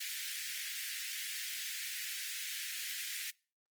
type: high-pass noise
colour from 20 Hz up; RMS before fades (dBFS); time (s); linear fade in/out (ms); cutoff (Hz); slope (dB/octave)
pink; -41; 0-3.31; 10; 1700; 48
effects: noise-tail reverb RT60 0.4 s tail -26 dB re dry + Opus 24 kbps